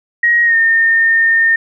sine tone with pitch glide, 1889 to 1822.5 Hz, A#6 to A#6, +22 to -40 cents, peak -8 dBFS, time 0.23-1.56 s, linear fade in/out 5 ms, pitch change -62 cents, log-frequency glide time 0.44-0.56 s, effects none

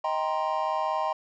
triangle chord, C minor seventh, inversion first, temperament just, 627.9 / 784.9 / 941.9 / 1046.5 Hz, Eb5 / G5 / Bb5 / C6, +16 / +2 / +18 / 0 cents, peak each -29 dBFS, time 0.04-1.13 s, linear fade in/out 5 ms, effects resampled to 16000 Hz

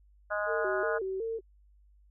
harmonic tone, 207.7 Hz, G#3, in tune, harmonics 3 / 4 / 5 / 6 / 7 / 8, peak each -32 / -42 / -40 / -38 / -34 / -43 dBFS, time 0.3-0.99 s, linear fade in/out 20 ms
sine tone with vibrato, 415.3 Hz, G#4, in tune, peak -31 dBFS, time 0.46-1.41 s, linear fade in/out 50 ms, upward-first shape square, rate 2.7 Hz, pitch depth 150 cents each way
effects added 50 Hz sine -58 dBFS peak until 2.1 s

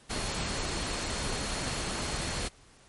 sine tone in noise, 4300 Hz, C8, 47 cents sharp, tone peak -43 dBFS, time 0.09-2.49 s, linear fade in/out 20 ms, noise pink, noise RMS -33 dBFS, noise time 0.09-2.49 s, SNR -13 dB, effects pink hiss -58 dBFS RMS until 2.88 s + MP3 48 kbps

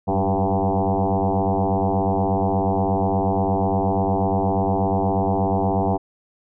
sine tone with frequency modulation, 293.7 Hz, D4, in tune, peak -17 dBFS, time 0.07-5.98 s, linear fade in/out 20 ms, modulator 96.5 Hz, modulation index 6, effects none

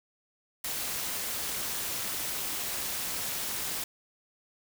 white noise with amplitude modulation, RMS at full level -31 dBFS, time 0.64-3.84 s, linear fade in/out 5 ms, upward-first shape sine, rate 229 Hz, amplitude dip 60%, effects none

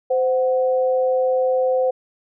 sine tone pair together, 516.5 / 740 Hz, C5 / F#5, -22 / 0 cents, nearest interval tritone, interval 622 cents, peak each -16 / -25 dBFS, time 0.1-1.91 s, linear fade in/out 10 ms, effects none

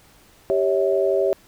sine chord, C# diminished, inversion second, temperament equal with one note detuned, 392 / 554.4 / 646.4 Hz, G4 / C#5 / E5, 0 / 0 / -34 cents, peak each -20 / -21 / -23 dBFS, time 0.5-1.33 s, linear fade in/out 0 ms, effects pink hiss -53 dBFS RMS until 1.47 s

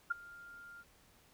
sine tone with ADSR envelope, 1401 Hz, F6, 5 cents sharp, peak -28 dBFS, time 0.1-0.84 s, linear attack 12 ms, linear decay 15 ms, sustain -22 dB, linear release 38 ms, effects pink hiss -66 dBFS RMS until 1.33 s

